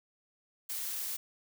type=noise; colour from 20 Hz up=blue; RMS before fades=-37 dBFS; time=0.69-1.17 s; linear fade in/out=10 ms; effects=none

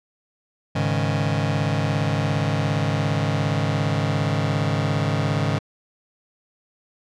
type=chord; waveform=sawtooth; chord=Ab suspended fourth; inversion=none; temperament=just; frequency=103.83 / 138.43 / 155.74 Hz; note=Ab2 / Db3 / Eb3; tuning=0 / -2 / +2 cents; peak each=-20 dBFS; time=0.75-5.59 s; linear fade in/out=10 ms; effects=low-pass 5000 Hz 12 dB/octave

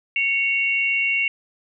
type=tone pair together; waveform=sine; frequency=2217 / 2754 Hz; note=C#7 / F7; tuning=0 / -25 cents; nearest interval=major third; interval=375 cents; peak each=-21 dBFS; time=0.16-1.28 s; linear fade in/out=2 ms; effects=none

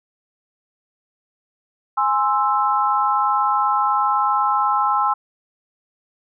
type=chord; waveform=sine; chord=Ab augmented; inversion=none; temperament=equal; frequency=830.6 / 1046.5 / 1318.5 Hz; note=Ab5 / C6 / E6; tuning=0 / 0 / 0 cents; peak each=-20 dBFS; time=1.97-5.14 s; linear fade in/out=10 ms; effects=none

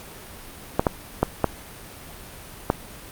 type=clicks; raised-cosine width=1 ms; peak=-3 dBFS; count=5; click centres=0.795 / 0.868 / 1.23 / 1.443 / 2.701 s; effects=pink hiss -41 dBFS RMS until 3.11 s + Opus 48 kbps

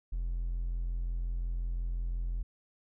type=tone; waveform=triangle; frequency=42.82 Hz; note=F1; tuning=33 cents flat; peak=-28 dBFS; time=0.12-2.43 s; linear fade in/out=10 ms; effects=tanh soft clip ceiling -25 dBFS

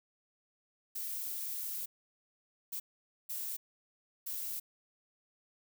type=noise bursts at uneven times; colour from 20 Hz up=violet; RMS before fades=-39 dBFS; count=4; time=0.95-1.86 / 2.72-2.8 / 3.29-3.57 / 4.26-4.6 s; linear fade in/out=10 ms; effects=none

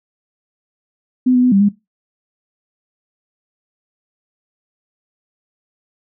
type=tone with pitch steps; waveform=sine; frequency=253.5 / 248.6 / 250.8 / 196.9 / 204.1 Hz; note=B3 / B3 / B3 / G3 / G#3; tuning=+45 / +12 / +27 / +8 / -30 cents; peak=-9 dBFS; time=1.26-1.69 s; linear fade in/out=10 ms; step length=86 ms; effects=noise-tail reverb RT60 0.2 s tail -18 dB re dry

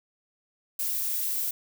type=noise; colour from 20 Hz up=violet; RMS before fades=-29 dBFS; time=0.79-1.51 s; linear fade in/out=5 ms; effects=none

